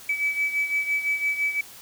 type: beating tone pair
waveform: sine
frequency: 2292 / 2297.9 Hz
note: D7 / D7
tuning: -43 / -38 cents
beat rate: 5.9 Hz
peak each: -23 / -28 dBFS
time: 0.09-1.61 s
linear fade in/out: 5 ms
effects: tanh soft clip ceiling -15 dBFS + white hiss -45 dBFS RMS until 1.81 s